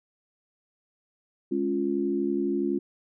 sine chord, Db major, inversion second, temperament equal, 207.7 / 277.2 / 349.2 Hz, Ab3 / Db4 / F4, 0 / 0 / 0 cents, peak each -31 / -28 / -27 dBFS, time 1.51-2.79 s, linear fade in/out 10 ms, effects none

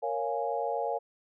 sine chord, Bb minor seventh, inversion none, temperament equal, 466.2 / 554.4 / 698.5 / 830.6 Hz, Bb4 / Db5 / F5 / Ab5, 0 / 0 / 0 / 0 cents, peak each -34 dBFS, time 0.02-0.99 s, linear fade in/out 20 ms, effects none

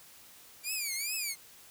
10% pulse tone with vibrato, 2340 Hz, D7, 7 cents flat, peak -24 dBFS, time 0.63-1.36 s, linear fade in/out 50 ms, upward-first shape triangle, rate 2.4 Hz, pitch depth 200 cents each way, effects white hiss -55 dBFS RMS until 1.7 s

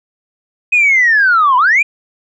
sine linear two-way sweep, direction down then up, 2530 to 970 to 2474 Hz, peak -6 dBFS, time 0.72-1.83 s, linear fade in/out 10 ms, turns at 1.57 s, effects tanh soft clip ceiling -3 dBFS

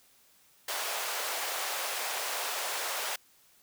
pink high-pass noise, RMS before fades -34 dBFS, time 0.68-3.16 s, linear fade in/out 5 ms, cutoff 550 Hz, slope 24 dB/octave, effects white hiss -63 dBFS RMS until 3.62 s

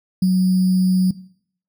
sine tone with sample-and-hold, 185 Hz, F#3, in tune, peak -12 dBFS, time 0.22-1.11 s, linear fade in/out 5 ms, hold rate 4900 Hz, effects noise-tail reverb RT60 0.6 s tail -19 dB re dry

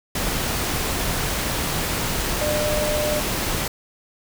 sine tone in noise, 600 Hz, D5, 37 cents sharp, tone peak -22 dBFS, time 2.41-3.2 s, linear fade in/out 5 ms, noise pink, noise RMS -24 dBFS, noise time 0.15-3.68 s, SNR -1 dB, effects none

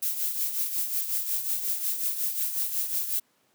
violet noise with tremolo, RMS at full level -26 dBFS, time 0.02-3.2 s, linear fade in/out 10 ms, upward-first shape triangle, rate 5.5 Hz, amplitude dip 65%, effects pink hiss -67 dBFS RMS until 3.54 s + high-pass 200 Hz 12 dB/octave

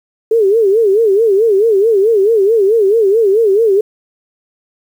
sine tone with vibrato, 421.5 Hz, G#4, 26 cents sharp, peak -7 dBFS, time 0.31-3.81 s, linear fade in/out 5 ms, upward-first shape sine, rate 4.6 Hz, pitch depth 170 cents each way, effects 7-bit

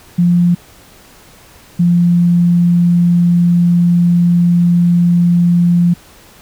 sine tone pair in turn, 174.61 / 173.61 Hz, F3 / F3, 0 / -10 cents, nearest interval unison, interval 10 cents, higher first, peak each -7 dBFS, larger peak neither, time 0.18-0.55 / 1.79-5.94 s, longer second, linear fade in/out 10 ms, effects pink hiss -42 dBFS RMS until 6.41 s

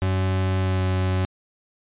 40% pulse tone with pitch glide, 94.1 to 93.07 Hz, F#2 to F#2, +30 to +11 cents, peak -19 dBFS, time 0.02-1.25 s, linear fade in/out 0 ms, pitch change -19 cents, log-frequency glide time 0.59-0.84 s, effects resampled to 8000 Hz

